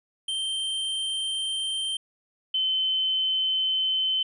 square / sine tone pair in turn, 3136 / 3064 Hz, G7 / G7, 0 / -40 cents, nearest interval unison, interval 40 cents, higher first, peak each -27 / -22 dBFS, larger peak second, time 0.28-1.97 / 2.54-4.23 s, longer neither, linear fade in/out 5 ms, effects resampled to 24000 Hz

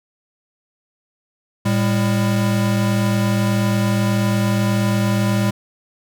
square tone pair together, 111.66 / 200 Hz, A2 / G3, +26 / +35 cents, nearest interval minor seventh, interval 1009 cents, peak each -19 dBFS, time 1.65-5.51 s, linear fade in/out 10 ms, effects none

